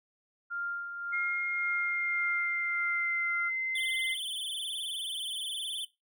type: tone with tremolo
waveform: sine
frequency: 1396.9 Hz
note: F6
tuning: in tune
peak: -32 dBFS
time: 0.5-3.5 s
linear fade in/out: 20 ms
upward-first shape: sine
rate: 1.8 Hz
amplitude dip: 50%
type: tone with pitch glide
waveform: sine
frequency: 2132 to 2069 Hz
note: C7 to C7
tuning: +32 to -20 cents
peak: -30 dBFS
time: 1.12-4.15 s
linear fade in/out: 20 ms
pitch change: -52 cents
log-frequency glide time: 1.49-3.35 s
type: tone with vibrato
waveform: square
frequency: 3282 Hz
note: G#7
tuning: 21 cents flat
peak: -34 dBFS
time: 3.75-5.85 s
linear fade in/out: 5 ms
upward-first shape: sine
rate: 19 Hz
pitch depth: 140 cents each way
effects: noise-tail reverb RT60 0.2 s tail -17 dB re dry